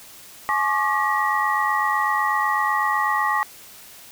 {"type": "tone cluster", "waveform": "sine", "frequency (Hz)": [848, 1093, 1181, 1908], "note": ["G#5", "C#6", "D6", "A#6"], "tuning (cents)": [36, -25, 9, 40], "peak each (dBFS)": -24, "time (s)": [0.49, 3.43], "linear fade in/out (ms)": 0, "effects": ["white hiss -44 dBFS RMS until 4.11 s"]}